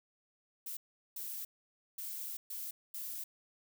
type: noise bursts at uneven times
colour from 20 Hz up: violet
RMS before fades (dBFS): -42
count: 5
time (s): 0.66-0.77 / 1.16-1.45 / 1.98-2.37 / 2.5-2.71 / 2.94-3.24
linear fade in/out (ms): 5
effects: none